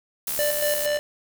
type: high-pass noise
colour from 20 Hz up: pink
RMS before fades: -28 dBFS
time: 0.27-0.86 s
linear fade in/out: 2 ms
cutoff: 11000 Hz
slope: 12 dB/octave
type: click train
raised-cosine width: 0.2 ms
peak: -18 dBFS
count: 51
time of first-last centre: 0.28-0.973 s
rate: 72.1 Hz
type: tone with tremolo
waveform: square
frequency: 591 Hz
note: D5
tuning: 11 cents sharp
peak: -22 dBFS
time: 0.39-0.99 s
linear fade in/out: 0 ms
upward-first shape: square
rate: 4.3 Hz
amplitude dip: 50%
effects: none